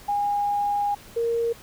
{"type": "tone pair in turn", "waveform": "sine", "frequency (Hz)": [817, 465.1], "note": ["G#5", "A#4"], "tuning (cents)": [-29, -4], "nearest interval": "minor seventh", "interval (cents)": 975, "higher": "first", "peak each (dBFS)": -21, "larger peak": "neither", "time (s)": [[0.08, 0.95], [1.16, 1.53]], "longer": "first", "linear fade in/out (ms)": 10, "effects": ["pink hiss -47 dBFS RMS until 1.62 s"]}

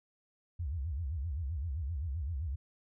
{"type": "tone with vibrato", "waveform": "sine", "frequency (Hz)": 75.3, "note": "D2", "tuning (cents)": 44, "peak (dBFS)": -33, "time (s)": [0.59, 2.56], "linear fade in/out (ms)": 10, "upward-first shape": "sine", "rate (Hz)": 7.7, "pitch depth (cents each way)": 280, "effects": []}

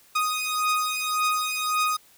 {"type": "beating tone pair", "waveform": "sawtooth", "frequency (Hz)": [1244.5, 1246.3], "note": ["D#6", "D#6"], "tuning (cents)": [0, 2], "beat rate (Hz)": 1.8, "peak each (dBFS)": [-23, -22], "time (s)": [0.15, 1.97], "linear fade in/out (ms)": 10, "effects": ["white hiss -56 dBFS RMS until 2.17 s"]}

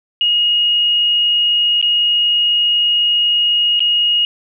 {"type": "tone with dropouts", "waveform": "sine", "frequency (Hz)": 2874, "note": "F7", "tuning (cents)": 49, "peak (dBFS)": -11, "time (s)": [0.21, 4.25], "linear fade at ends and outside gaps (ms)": 1, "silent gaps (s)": [[1.814, 1.826], [3.794, 3.804]], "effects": []}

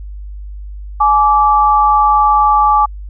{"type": "tone pair together", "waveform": "sine", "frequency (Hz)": [846, 1165], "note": ["G#5", "D6"], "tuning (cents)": [32, -14], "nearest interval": "tritone", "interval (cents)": 554, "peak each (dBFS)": -10, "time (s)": [1, 2.86], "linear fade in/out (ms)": 10, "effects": ["added 50 Hz sine -25 dBFS peak until 3.09 s"]}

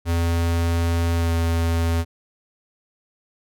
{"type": "tone with pitch glide", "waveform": "square", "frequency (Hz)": [84.4, 83.43], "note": ["E2", "E2"], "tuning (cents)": [41, 21], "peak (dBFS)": -19, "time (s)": [0.05, 2.05], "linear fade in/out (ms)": 50, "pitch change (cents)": -20, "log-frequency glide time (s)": [1.16, 1.32], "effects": []}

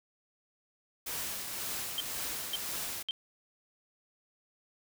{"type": "noise with tremolo", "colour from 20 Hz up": "white", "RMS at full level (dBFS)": -36, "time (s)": [1.06, 3.03], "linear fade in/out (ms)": 10, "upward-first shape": "triangle", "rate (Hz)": 1.9, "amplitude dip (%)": 40}
{"type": "tone bursts", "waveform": "sine", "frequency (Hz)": 3151, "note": "G7", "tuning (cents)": 8, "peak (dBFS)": -30, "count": 3, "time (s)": [1.98, 3.109], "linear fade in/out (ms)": 0, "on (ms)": 23, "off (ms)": 530}
{"effects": []}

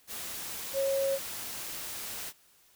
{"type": "tone in noise", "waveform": "sine", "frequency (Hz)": 546, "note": "C#5", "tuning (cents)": -26, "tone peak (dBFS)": -26, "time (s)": [0.73, 1.19], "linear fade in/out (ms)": 50, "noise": "white", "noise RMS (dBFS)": -39, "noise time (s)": [0.07, 2.33], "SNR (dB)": 10, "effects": ["white hiss -63 dBFS RMS until 2.75 s"]}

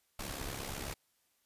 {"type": "noise with amplitude modulation", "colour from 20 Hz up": "pink", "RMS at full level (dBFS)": -38, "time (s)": [0.19, 0.94], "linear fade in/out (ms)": 5, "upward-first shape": "sine", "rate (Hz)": 68.2, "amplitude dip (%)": 65, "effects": ["white hiss -75 dBFS RMS until 1.45 s", "resampled to 32000 Hz"]}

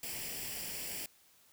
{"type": "noise with comb filter", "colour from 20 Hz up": "white", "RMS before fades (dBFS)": -41, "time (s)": [0.03, 1.06], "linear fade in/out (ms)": 2, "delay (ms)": 0.39, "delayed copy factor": 0.65, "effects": ["white hiss -65 dBFS RMS until 1.52 s"]}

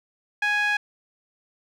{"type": "tone with band-pass filter", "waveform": "sawtooth", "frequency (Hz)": 830.6, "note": "G#5", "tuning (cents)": 0, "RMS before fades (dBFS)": -23, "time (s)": [0.42, 0.77], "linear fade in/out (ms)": 5, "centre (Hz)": 2000, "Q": 6.1, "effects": []}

